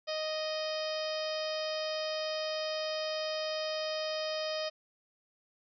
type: harmonic tone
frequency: 622.3 Hz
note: D#5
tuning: in tune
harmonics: 1 / 2 / 3 / 4 / 5 / 6 / 7 / 8 / 9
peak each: -34 / -44 / -46 / -46 / -44 / -47 / -48 / -41 / -51 dBFS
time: 0.07-4.7 s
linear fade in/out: 20 ms
effects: none